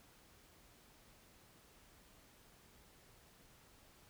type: silence
effects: pink hiss -65 dBFS RMS until 4.09 s